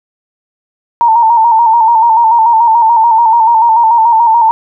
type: tone with vibrato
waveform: sine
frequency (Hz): 914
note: A#5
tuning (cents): -34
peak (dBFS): -4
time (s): 1.01-4.51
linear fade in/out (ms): 0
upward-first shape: square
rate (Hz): 6.9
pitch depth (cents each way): 51
effects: none